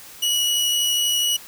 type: tone with amplitude modulation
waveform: sawtooth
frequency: 2924 Hz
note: F#7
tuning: 21 cents flat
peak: -14 dBFS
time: 0.22-1.37 s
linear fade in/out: 10 ms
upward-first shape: sine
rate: 72.3 Hz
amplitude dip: 25%
effects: white hiss -42 dBFS RMS until 1.47 s